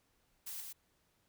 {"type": "noise with echo", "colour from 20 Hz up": "blue", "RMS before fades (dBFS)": -44, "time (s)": [0.46, 0.61], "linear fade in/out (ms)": 10, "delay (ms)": 120, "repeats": 1, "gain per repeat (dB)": -3, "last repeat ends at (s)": 0.73, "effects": ["pink hiss -75 dBFS RMS until 1.28 s"]}